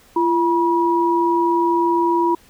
sine tone pair together, 341.5 / 966 Hz, F4 / B5, -39 / -39 cents, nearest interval octave + tritone, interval 1800 cents, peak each -17 dBFS, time 0.16-2.35 s, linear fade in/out 5 ms, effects pink hiss -51 dBFS RMS until 2.49 s

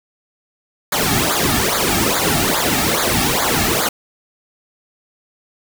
pink noise with flanger, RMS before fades -17 dBFS, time 0.92-3.89 s, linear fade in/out 5 ms, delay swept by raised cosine 0.35 to 2.05 ms, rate 2.4 Hz, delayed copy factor -0.95, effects none

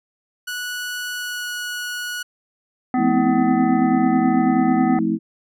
sawtooth tone with pitch glide, 1472 to 1462.7 Hz, F#6 to F#6, -9 to -20 cents, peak -22 dBFS, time 0.47-2.23 s, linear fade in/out 10 ms, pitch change -11 cents, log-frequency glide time 1.13-1.5 s
harmonic tone, 252.4 Hz, B3, 38 cents sharp, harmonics 1 / 3 / 5 / 7 / 8, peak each -18 / -22 / -31 / -38 / -36 dBFS, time 2.94-4.99 s, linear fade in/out 2 ms
sine chord, F major seventh, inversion none, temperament equal with one note detuned, 174.61 / 220 / 261.6 / 323.2 Hz, F3 / A3 / C4 / E4, 0 / 0 / 0 / -34 cents, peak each -26 / -21 / -26 / -21 dBFS, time 2.96-5.19 s, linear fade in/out 50 ms
effects none

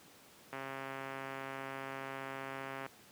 click train, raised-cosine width 0.5 ms, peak -27 dBFS, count 316, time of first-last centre 0.53-2.863 s, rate 135 Hz, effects pink hiss -59 dBFS RMS until 3.11 s + high-pass 150 Hz 12 dB/octave

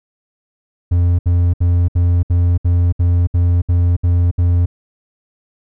triangle tone bursts, 87.31 Hz, F2, in tune, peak -8 dBFS, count 11, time 0.91-4.66 s, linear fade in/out 10 ms, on 280 ms, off 67 ms, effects none

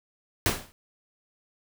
pink noise with exponential decay, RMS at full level -20 dBFS, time 0.46-0.72 s, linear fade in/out 0 ms, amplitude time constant 55 ms, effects none

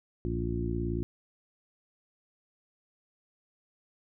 harmonic tone with a mistuned harmonic, 58.27 Hz, A#1, in tune, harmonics 1 / 2 / 3 / 4 / 5 / 6, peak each -34 / -35 / -38 / -39 / -38 / -35 dBFS, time 0.25-1.03 s, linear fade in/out 0 ms, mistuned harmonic 1, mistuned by +120 cents, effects none

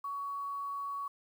sine tone with quantisation, 1123 Hz, C#6, 22 cents sharp, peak -35 dBFS, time 0.04-1.08 s, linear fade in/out 5 ms, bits 10, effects none

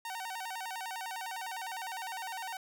sawtooth tone with vibrato, 835 Hz, G#5, 9 cents sharp, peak -34 dBFS, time 0.05-2.57 s, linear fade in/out 2 ms, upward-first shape square, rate 9.9 Hz, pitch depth 170 cents each way, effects none

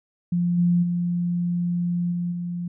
sine tone with level steps, 174.61 Hz, F3, in tune, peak -19 / -16 / -21 / -23 / -26 dBFS, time 0.32-2.68 s, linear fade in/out 5 ms, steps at 0.57 / 0.82 / 2.11 / 2.31 s, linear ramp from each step 20 ms, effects none

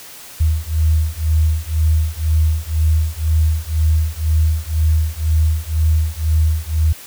sine beating tone pair, 77.78 / 79.78 Hz, D#2 / D#2, 0 / +44 cents, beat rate 2 Hz, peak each -16 dBFS, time 0.4-6.93 s, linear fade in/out 10 ms, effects white hiss -37 dBFS RMS until 7.06 s

